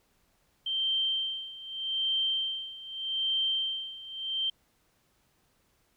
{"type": "tone with tremolo", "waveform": "sine", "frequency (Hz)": 3136, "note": "G7", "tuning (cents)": 0, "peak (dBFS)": -25, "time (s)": [0.66, 4.5], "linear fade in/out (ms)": 5, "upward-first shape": "sine", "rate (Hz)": 0.82, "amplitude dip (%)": 85, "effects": ["pink hiss -70 dBFS RMS until 5.96 s"]}